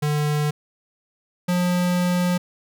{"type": "tone pair in turn", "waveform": "square", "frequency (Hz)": [149, 178.35], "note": ["D3", "F3"], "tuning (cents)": [25, 37], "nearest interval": "minor third", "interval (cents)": 312, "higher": "second", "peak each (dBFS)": [-20, -19], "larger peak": "second", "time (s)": [[0.02, 0.51], [1.48, 2.38]], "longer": "second", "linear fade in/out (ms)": 10, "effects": []}